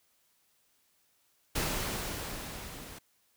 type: noise with level ramp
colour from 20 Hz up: pink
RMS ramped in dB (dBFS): -31 to -47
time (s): 1.55-2.99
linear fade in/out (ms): 10
effects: white hiss -71 dBFS RMS until 3.36 s